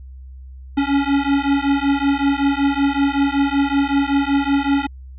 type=beating tone pair; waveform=square; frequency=277.2 / 282.5 Hz; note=C#4 / C#4; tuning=0 / +33 cents; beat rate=5.3 Hz; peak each=-19 dBFS; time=0.77-4.87 s; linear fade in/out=10 ms; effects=added 65 Hz sine -34 dBFS peak until 5.18 s + resampled to 8000 Hz